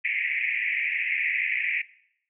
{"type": "band-pass noise", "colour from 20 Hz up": "white", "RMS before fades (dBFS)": -27, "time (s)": [0.04, 1.82], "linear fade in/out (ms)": 10, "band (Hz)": [1900, 2500], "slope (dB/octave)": 96, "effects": ["noise-tail reverb RT60 0.7 s tail -19 dB re dry"]}